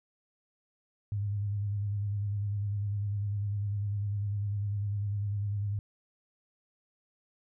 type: tone with vibrato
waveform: sine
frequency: 102 Hz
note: G#2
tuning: 31 cents flat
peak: -29 dBFS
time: 1.12-5.79 s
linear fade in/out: 0 ms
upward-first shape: square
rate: 10 Hz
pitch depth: 35 cents each way
effects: none